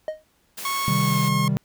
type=tone with exponential decay; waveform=triangle; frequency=622.3 Hz; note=D#5; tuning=in tune; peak=-19 dBFS; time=0.08-0.24 s; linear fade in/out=1 ms; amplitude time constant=33 ms
type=high-pass noise; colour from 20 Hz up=white; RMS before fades=-34 dBFS; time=0.57-1.29 s; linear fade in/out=10 ms; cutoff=170 Hz; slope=96 dB/octave
type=tone with pitch glide; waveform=sawtooth; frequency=1100 to 1078 Hz; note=C#6 to C#6; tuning=-14 to -49 cents; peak=-20 dBFS; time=0.65-1.48 s; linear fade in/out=2 ms; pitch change=-35 cents; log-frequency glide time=1.01-1.19 s
type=chord; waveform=triangle; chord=C minor; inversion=none; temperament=equal; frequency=130.81 / 155.56 / 196 Hz; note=C3 / Eb3 / G3; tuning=0 / 0 / 0 cents; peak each=-22 dBFS; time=0.88-1.57 s; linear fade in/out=0 ms
effects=pink hiss -64 dBFS RMS until 1.64 s